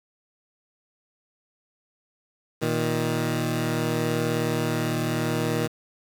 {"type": "tone pair together", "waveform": "15% pulse", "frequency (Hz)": [118.29, 157.5], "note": ["A#2", "D#3"], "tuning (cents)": [26, 21], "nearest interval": "perfect fourth", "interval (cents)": 495, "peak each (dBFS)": -20, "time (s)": [2.61, 5.68], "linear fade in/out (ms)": 20, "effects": ["7-bit"]}